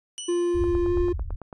15% pulse tone with exponential decay, 2960 Hz, F#7, in tune, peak -23 dBFS, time 0.18-0.87 s, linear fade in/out 0 ms, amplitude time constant 150 ms
triangle tone with pitch glide, 348.8 to 352.2 Hz, F4 to F4, -2 to +15 cents, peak -19 dBFS, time 0.28-1.13 s, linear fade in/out 10 ms, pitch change +17 cents, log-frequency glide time 0.84-0.93 s
white low-pass noise, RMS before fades -29 dBFS, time 0.54-1.36 s, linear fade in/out 10 ms, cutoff 100 Hz, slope 96 dB/octave
click train, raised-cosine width 1 ms, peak -25 dBFS, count 9, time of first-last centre 0.64-1.528 s, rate 9.01 Hz
effects resampled to 24000 Hz

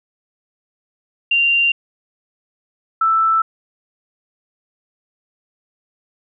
sine tone pair in turn, 2776 / 1323 Hz, F7 / E6, -11 / +6 cents, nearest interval octave + minor second, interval 1283 cents, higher first, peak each -12 dBFS, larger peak neither, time 1.31-1.72 / 3.01-3.42 s, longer neither, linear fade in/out 5 ms, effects none

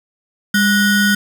square ring-modulated tone, 835 Hz, G#5, 9 cents sharp, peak -9 dBFS, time 0.54-1.15 s, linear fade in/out 5 ms, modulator 632 Hz, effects none

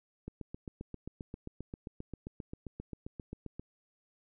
click train, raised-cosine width 3 ms, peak -28 dBFS, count 26, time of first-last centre 0.28-3.596 s, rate 7.54 Hz, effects none

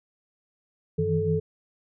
sine tone cluster, 96.3 / 159.1 / 165 / 434.6 Hz, G2 / D#3 / E3 / A4, -30 / +39 / +2 / -21 cents, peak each -30 / -28 / -29 / -25 dBFS, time 0.98-1.4 s, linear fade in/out 10 ms, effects none

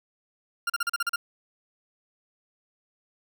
40% pulse tone bursts, 1396.9 Hz, F6, in tune, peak -23 dBFS, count 8, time 0.67-1.16 s, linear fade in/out 5 ms, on 28 ms, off 38 ms, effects none

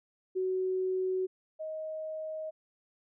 sine tone pair in turn, 373.4 / 628 Hz, F#4 / D#5, +16 / +16 cents, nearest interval major sixth, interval 900 cents, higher second, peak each -28 / -35 dBFS, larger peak first, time 0.35-1.27 / 1.59-2.51 s, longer neither, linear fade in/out 20 ms, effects none

